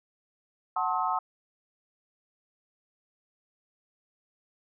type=chord; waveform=sine; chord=F# diminished seventh; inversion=none; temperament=just; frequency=740 / 888 / 1065.6 / 1278.7 Hz; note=F#5 / A5 / C6 / Eb6; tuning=0 / +16 / +31 / +47 cents; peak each=-31 dBFS; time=0.76-1.19 s; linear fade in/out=5 ms; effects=none